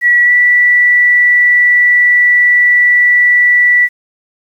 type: tone with pitch glide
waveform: sine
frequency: 1936 to 1959.6 Hz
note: B6 to B6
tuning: -35 to -14 cents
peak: -5 dBFS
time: 0.01-3.89 s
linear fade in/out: 50 ms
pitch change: +21 cents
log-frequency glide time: 0.24-0.31 s
effects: 7-bit